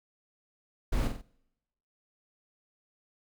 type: noise with echo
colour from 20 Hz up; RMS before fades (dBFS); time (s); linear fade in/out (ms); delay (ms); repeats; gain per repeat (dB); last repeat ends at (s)
brown; -28; 0.92-1.08; 10; 46; 3; -6; 1.218
effects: noise-tail reverb RT60 0.9 s tail -25 dB re dry

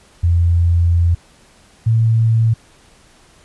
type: tone pair in turn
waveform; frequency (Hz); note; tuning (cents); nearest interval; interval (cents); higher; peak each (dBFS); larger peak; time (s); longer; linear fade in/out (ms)
sine; 85.5 / 113.11; F2 / A2; -36 / +48; perfect fourth; 484; second; -10; neither; 0.23-1.15 / 1.86-2.54; first; 10
effects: pink hiss -49 dBFS RMS until 3.44 s + resampled to 24000 Hz

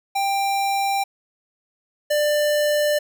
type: tone pair in turn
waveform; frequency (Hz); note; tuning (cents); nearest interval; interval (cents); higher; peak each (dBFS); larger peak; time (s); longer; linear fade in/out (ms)
square; 790 / 593.8; G5 / D5; +13 / +19; perfect fourth; 494; first; -20 / -18; second; 0.15-1.04 / 2.1-2.99; neither; 10
effects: 9-bit

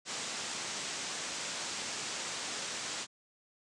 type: low-pass noise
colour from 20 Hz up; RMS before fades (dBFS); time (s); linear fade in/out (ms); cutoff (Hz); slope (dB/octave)
white; -39; 0.05-3.07; 50; 8000; 48
effects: high-pass 150 Hz 12 dB/octave + resampled to 24000 Hz

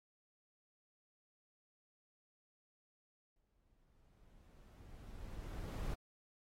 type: noise with exponential growth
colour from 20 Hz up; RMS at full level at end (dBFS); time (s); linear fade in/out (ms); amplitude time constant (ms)
brown; -39; 3.36-5.94; 2; 560
effects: AAC 48 kbps

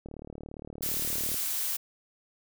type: click train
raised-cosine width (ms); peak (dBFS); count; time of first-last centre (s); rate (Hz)
2; -28; 49; 0.06-1.343; 37.4
type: noise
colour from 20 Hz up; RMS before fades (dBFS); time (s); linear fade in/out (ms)
blue; -31; 0.82-1.77; 10
effects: none

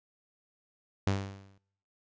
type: tone with exponential decay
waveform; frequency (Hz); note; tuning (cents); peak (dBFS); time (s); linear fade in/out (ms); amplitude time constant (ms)
sawtooth; 98; G2; 0; -20; 1.07-1.58; 0; 110
effects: noise-tail reverb RT60 0.8 s tail -26 dB re dry + resampled to 16000 Hz

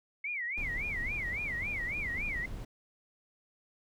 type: tone with vibrato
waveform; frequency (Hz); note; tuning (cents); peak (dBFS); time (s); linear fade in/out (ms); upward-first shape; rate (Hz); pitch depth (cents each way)
sine; 2142; C7; +40; -33; 0.24-2.46; 5; sine; 3.6; 230
type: noise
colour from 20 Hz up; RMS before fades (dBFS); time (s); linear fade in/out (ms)
brown; -41; 0.57-2.65; 5
effects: none

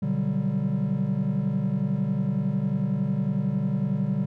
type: chord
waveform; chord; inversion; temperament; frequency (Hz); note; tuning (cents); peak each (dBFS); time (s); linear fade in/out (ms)
triangle; G major seventh; first; equal; 123.47 / 146.83 / 185 / 196; B2 / D3 / F#3 / G3; 0 / 0 / 0 / 0; -29 / -25 / -28 / -24; 0.02-4.26; 10
effects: tanh soft clip ceiling -14 dBFS

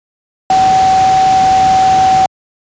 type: tone in noise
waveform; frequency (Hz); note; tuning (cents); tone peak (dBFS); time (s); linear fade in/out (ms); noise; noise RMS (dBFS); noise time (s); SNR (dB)
sine; 759; F#5; +44; -6; 0.5-2.26; 2; pink; -20; 0.5-2.26; +11
effects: high-pass 80 Hz 12 dB/octave + resampled to 16000 Hz

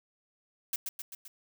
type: noise with echo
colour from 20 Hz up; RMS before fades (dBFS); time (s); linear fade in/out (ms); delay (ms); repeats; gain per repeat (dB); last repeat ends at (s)
blue; -32; 0.73-0.76; 2; 130; 4; -4; 1.28
effects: none

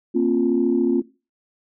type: chord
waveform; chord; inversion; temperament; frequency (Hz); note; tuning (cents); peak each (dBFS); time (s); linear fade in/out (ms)
sine; Bb suspended second; none; equal with one note detuned; 233.1 / 267.3 / 349.2; Bb3 / C4 / F4; 0 / +37 / 0; -21 / -20 / -19; 0.14-1.02; 20
effects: noise-tail reverb RT60 0.3 s tail -19 dB re dry + tanh soft clip ceiling -8 dBFS

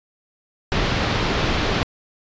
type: low-pass noise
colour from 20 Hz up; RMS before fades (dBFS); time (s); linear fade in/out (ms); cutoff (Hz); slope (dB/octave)
pink; -21; 0.72-1.83; 0; 4600; 24
effects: resampled to 16000 Hz

